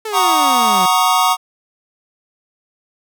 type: exponential sweep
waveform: sawtooth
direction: down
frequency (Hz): 447.4 to 176.9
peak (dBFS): -18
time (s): 0.05-0.86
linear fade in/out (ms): 5
type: chord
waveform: square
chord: D# minor seventh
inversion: first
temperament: equal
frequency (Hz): 740 / 932.3 / 1108.7 / 1244.5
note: F#5 / A#5 / C#6 / D#6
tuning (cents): 0 / 0 / 0 / 0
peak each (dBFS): -18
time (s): 0.12-1.37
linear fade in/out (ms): 50
effects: none